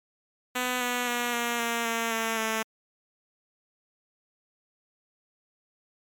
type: tone with pitch steps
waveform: 5% pulse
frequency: 250 / 245.7 / 241.5 / 237.3 / 233.3 / 229.3 / 225.3 / 221.4 Hz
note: B3 / B3 / B3 / A#3 / A#3 / A#3 / A3 / A3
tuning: +21 / -9 / -39 / +31 / +2 / -28 / +41 / +11 cents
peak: -15 dBFS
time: 0.55-2.63 s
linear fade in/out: 10 ms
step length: 260 ms
effects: MP3 96 kbps